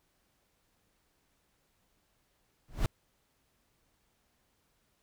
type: noise with exponential growth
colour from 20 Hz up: brown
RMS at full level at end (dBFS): -21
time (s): 2.68-2.86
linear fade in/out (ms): 1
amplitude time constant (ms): 39
effects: pink hiss -74 dBFS RMS until 5.02 s